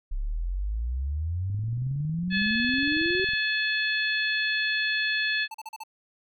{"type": "exponential sweep", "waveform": "sine", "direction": "up", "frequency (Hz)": [32.7, 389.2], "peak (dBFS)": -26, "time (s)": [0.11, 3.25], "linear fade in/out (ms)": 10}
{"type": "click train", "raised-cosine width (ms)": 5, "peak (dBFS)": -31, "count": 41, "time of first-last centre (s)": [1.5, 3.335], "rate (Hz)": 21.8}
{"type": "harmonic tone", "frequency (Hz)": 860, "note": "A5", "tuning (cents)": -40, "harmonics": [2, 3, 4, 5], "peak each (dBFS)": [-26, -30, -32, -34], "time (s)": [2.3, 5.48], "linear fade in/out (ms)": 50}
{"type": "tone bursts", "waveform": "square", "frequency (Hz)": 880, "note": "A5", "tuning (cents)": 0, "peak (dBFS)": -36, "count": 5, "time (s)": [5.51, 5.836], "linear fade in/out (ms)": 5, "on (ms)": 34, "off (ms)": 39}
{"effects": []}